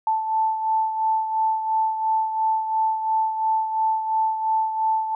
sine beating tone pair, 880 / 882.9 Hz, A5 / A5, 0 / +6 cents, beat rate 2.9 Hz, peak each -20 / -28 dBFS, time 0.07-5.15 s, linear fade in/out 2 ms, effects none

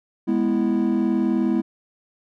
triangle chord, E major, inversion first, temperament equal, 207.7 / 246.9 / 329.6 Hz, G#3 / B3 / E4, 0 / 0 / 0 cents, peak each -20 dBFS, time 0.27-1.62 s, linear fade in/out 20 ms, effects tanh soft clip ceiling -9 dBFS

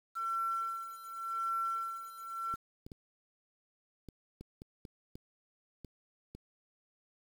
sine tone with tremolo, 1350 Hz, E6, 41 cents sharp, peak -31 dBFS, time 0.15-2.56 s, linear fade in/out 20 ms, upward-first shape sine, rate 0.88 Hz, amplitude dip 80%
clicks, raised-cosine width 3 ms, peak -34 dBFS, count 10, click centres 2.54 / 2.865 / 2.918 / 4.087 / 4.41 / 4.619 / 4.852 / 5.155 / 5.847 / 6.35 s
effects 9-bit

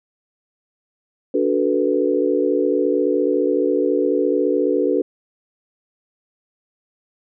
sine tone cluster, 289.6 / 368.9 / 438.3 / 492.6 Hz, D4 / F#4 / A4 / B4, -24 / -5 / -7 / -5 cents, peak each -21 dBFS, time 1.34-5.02 s, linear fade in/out 5 ms, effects none

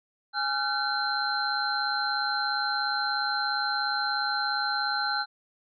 sine tone cluster, 827 / 1378 / 1515 / 4117 Hz, G#5 / F6 / F#6 / C8, -8 / -24 / +40 / -29 cents, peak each -31 dBFS, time 0.33-5.26 s, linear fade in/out 50 ms, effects none

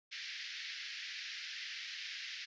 pink band-pass noise, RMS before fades -45 dBFS, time 0.11-2.46 s, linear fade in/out 20 ms, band 1700 to 5500 Hz, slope 48 dB/octave, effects resampled to 16000 Hz

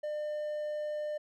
triangle tone, 601 Hz, D5, 40 cents sharp, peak -31 dBFS, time 0.03-1.18 s, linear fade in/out 10 ms, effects none

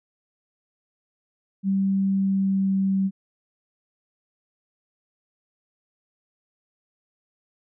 sine tone with pitch glide, 194.3 to 193.07 Hz, G3 to G3, -15 to -26 cents, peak -19 dBFS, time 1.63-3.11 s, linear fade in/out 50 ms, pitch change -11 cents, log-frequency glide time 2.14-2.8 s, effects none

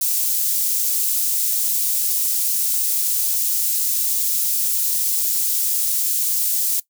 white high-pass noise, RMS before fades -20 dBFS, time 0.01-6.8 s, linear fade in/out 5 ms, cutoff 7000 Hz, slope 12 dB/octave, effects noise-tail reverb RT60 0.1 s tail -19 dB re dry

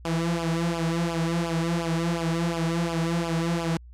sawtooth tone with flanger, 167.2 Hz, E3, 25 cents sharp, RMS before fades -26 dBFS, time 0.05-3.77 s, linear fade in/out 0 ms, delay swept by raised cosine 0.49 to 4.79 ms, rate 2.8 Hz, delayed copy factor -0.85, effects added 60 Hz sine -43 dBFS peak until 3.93 s + low-pass 9000 Hz 12 dB/octave

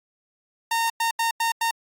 sawtooth tone bursts at uneven times, 917 Hz, A#5, 29 cents flat, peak -17 dBFS, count 5, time 0.71-0.9 / 1-1.11 / 1.19-1.31 / 1.4-1.52 / 1.61-1.71 s, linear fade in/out 5 ms, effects AAC 48 kbps

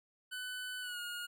25% pulse tone with pitch glide, 1500 to 1432.3 Hz, F#6 to F6, +23 to +43 cents, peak -36 dBFS, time 0.31-1.27 s, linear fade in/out 20 ms, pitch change -80 cents, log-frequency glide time 0.81-0.99 s, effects none

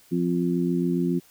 harmonic tone, 87.31 Hz, F2, in tune, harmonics 2 / 3 / 4, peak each -24 / -26 / -27 dBFS, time 0.11-1.2 s, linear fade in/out 20 ms, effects white hiss -56 dBFS RMS until 1.3 s

